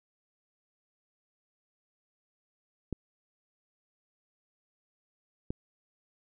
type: clicks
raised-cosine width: 3 ms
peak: -20 dBFS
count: 2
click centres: 2.927 / 5.505 s
effects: none